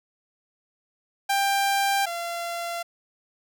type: tone pair in turn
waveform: sawtooth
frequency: 792 / 685.3 Hz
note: G5 / F5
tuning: +18 / -33 cents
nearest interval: minor third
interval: 251 cents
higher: first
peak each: -17 / -25 dBFS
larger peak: first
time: 1.29-2.06 / 2.06-2.83 s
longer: neither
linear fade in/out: 10 ms
effects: none